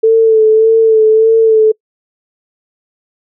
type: tone with vibrato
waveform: sine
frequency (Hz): 442.7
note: A4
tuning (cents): +11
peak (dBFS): -4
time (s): 0.03-1.72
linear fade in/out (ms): 10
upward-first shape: sine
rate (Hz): 1.7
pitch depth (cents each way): 30
effects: noise-tail reverb RT60 0.1 s tail -26 dB re dry